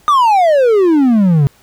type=exponential sweep; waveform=triangle; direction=down; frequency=1227 to 134.5 Hz; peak=-5 dBFS; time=0.08-1.47 s; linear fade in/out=0 ms; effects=pink hiss -49 dBFS RMS until 1.62 s